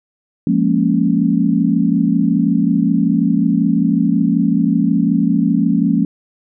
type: chord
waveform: sine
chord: Bb minor seventh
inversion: second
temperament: equal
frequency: 174.61 / 207.7 / 233.1 / 277.2 Hz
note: F3 / Ab3 / Bb3 / Db4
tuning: 0 / 0 / 0 / 0 cents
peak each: -17 dBFS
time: 0.47-6.05 s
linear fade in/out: 2 ms
effects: none